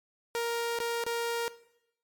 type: tone with dropouts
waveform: sawtooth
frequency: 467.8 Hz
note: A#4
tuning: 6 cents sharp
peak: -25 dBFS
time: 0.35-1.48 s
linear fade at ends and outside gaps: 0 ms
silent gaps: 0.788-0.802 / 1.039-1.065 s
effects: noise-tail reverb RT60 0.8 s tail -18 dB re dry + MP3 96 kbps